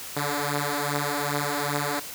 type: beating tone pair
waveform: 5% pulse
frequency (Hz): 143.8 / 146.3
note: D3 / D3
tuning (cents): -36 / -6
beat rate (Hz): 2.5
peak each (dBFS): -17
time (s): 0.16-2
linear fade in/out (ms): 10
effects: white hiss -38 dBFS RMS until 2.14 s